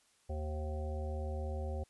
harmonic tone, 76.4 Hz, D#2, 31 cents flat, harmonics 1 / 3 / 5 / 7 / 9 / 10, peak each -36 / -49 / -48 / -45 / -53 / -50 dBFS, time 0.29-1.84 s, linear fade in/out 10 ms, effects white hiss -70 dBFS RMS until 1.89 s + resampled to 24000 Hz

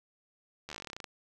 slowing click train, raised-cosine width 0.2 ms, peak -24 dBFS, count 16, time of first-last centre 0.69-1.042 s, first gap 12 ms, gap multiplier 1.09, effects none

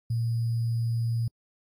sine tone with sample-and-hold, 115.9 Hz, A#2, 10 cents flat, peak -24 dBFS, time 0.1-1.28 s, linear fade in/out 5 ms, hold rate 4900 Hz, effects AAC 48 kbps

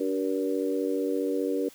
harmonic tone with a mistuned harmonic, 95.2 Hz, F#2, 50 cents sharp, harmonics 3 / 4 / 5 / 6, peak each -29 / -31 / -29 / -38 dBFS, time 0-1.69 s, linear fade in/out 5 ms, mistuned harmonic 3, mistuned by +21 cents, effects white hiss -53 dBFS RMS until 1.74 s

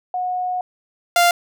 sine / sawtooth tone pair in turn, 729 / 696.3 Hz, F#5 / F5, -26 / -5 cents, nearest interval minor second, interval 79 cents, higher first, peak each -20 / -8 dBFS, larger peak second, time 0.14-0.61 / 1.16-1.31 s, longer first, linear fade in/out 2 ms, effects none

